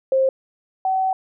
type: tone pair in turn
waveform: sine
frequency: 530 / 758.9 Hz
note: C5 / F#5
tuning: +22 / +44 cents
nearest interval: tritone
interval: 622 cents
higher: second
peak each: -14 / -17 dBFS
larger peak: first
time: 0.12-0.29 / 0.85-1.13 s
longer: second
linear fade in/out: 2 ms
effects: none